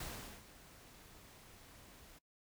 pink noise with ADSR envelope, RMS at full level -44 dBFS, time 0-2.19 s, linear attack 4 ms, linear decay 410 ms, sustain -15 dB, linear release 11 ms, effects noise-tail reverb RT60 0.1 s tail -21 dB re dry

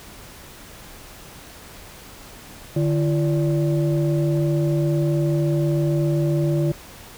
sine tone cluster, 148.7 / 339.7 / 579 Hz, D3 / F4 / D5, +22 / -48 / -25 cents, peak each -18 / -22 / -27 dBFS, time 2.76-6.72 s, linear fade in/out 5 ms, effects tanh soft clip ceiling -11 dBFS + pink hiss -42 dBFS RMS until 7.17 s

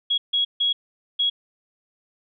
sine tone bursts at uneven times, 3322 Hz, G#7, in tune, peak -18 dBFS, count 4, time 0.1-0.18 / 0.33-0.45 / 0.6-0.73 / 1.19-1.3 s, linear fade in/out 10 ms, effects none

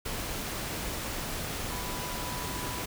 sine tone in noise, 987.8 Hz, B5, in tune, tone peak -41 dBFS, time 1.7-2.84 s, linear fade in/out 10 ms, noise pink, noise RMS -35 dBFS, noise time 0.05-2.86 s, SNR -9 dB, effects none

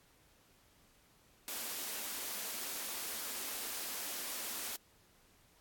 white high-pass noise, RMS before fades -41 dBFS, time 1.48-4.76 s, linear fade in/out 0 ms, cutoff 200 Hz, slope 96 dB/octave, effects pink hiss -67 dBFS RMS until 5.6 s + AAC 64 kbps

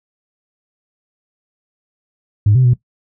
sine tone with pitch steps, 104 / 128.7 / 123 Hz, G#2 / C3 / B2, +3 / -28 / -7 cents, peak -7 dBFS, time 2.46-2.736 s, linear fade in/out 5 ms, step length 92 ms, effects noise-tail reverb RT60 0.1 s tail -17 dB re dry + tanh soft clip ceiling -4 dBFS

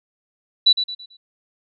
sine tone with echo, 3951 Hz, B7, in tune, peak -9 dBFS, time 0.66-0.73 s, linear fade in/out 10 ms, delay 110 ms, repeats 4, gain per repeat -9 dB, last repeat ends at 1.17 s, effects none

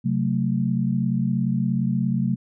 sine chord, F# diminished, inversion second, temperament just, 133.2 / 185 / 222 Hz, C3 / F#3 / A3, +31 / 0 / +16 cents, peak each -24 dBFS, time 0.04-2.36 s, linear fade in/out 20 ms, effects none

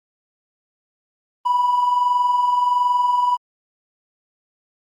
triangle tone with amplitude modulation, 983 Hz, B5, 8 cents flat, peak -9 dBFS, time 1.45-3.37 s, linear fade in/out 20 ms, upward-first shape sine, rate 21.4 Hz, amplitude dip 60%, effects tanh soft clip ceiling -11 dBFS + Opus 32 kbps

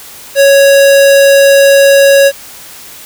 square tone, 554.4 Hz, C#5, in tune, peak -3 dBFS, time 0.35-2.32 s, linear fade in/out 50 ms, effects white hiss -31 dBFS RMS until 3.05 s

